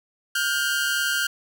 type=tone pair together; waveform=sawtooth; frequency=1424.4 / 1568 Hz; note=F6 / G6; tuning=+34 / 0 cents; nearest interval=major second; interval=166 cents; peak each=-21 dBFS; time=0.35-1.27 s; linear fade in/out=5 ms; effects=none